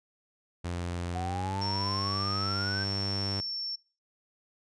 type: tone with pitch glide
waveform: sawtooth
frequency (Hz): 87.31 to 98.57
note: F2 to G2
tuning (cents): 0 to +10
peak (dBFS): -28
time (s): 0.64-3.41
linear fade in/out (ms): 10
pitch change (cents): +210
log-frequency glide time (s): 1.14-1.64
type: exponential sweep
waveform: sine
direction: up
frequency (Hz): 724 to 1575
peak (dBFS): -34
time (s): 1.14-2.85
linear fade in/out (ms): 20
type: tone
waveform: sine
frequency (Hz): 5430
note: F8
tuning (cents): -50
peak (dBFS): -32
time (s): 1.61-3.76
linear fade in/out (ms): 10
effects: noise-tail reverb RT60 0.4 s tail -24 dB re dry + resampled to 22050 Hz